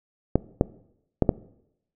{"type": "clicks", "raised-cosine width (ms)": 2, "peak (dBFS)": -4, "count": 4, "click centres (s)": [0.356, 0.611, 1.223, 1.292], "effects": ["noise-tail reverb RT60 0.8 s tail -20 dB re dry"]}